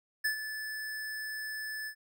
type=tone with ADSR envelope; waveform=square; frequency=1738 Hz; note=A6; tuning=22 cents flat; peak=-27 dBFS; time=0.24-1.95 s; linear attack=13 ms; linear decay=100 ms; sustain=-10 dB; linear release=79 ms; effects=none